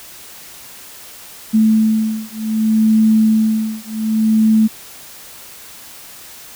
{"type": "beating tone pair", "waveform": "sine", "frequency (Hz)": [218.7, 219.35], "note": ["A3", "A3"], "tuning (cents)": [-10, -5], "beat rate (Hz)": 0.65, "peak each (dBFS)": [-14, -14], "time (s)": [1.53, 4.68], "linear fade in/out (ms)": 20, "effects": ["white hiss -37 dBFS RMS until 6.55 s"]}